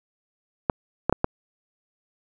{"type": "clicks", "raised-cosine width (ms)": 1, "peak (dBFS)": -5, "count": 4, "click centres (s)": [0.698, 1.096, 1.126, 1.244], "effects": []}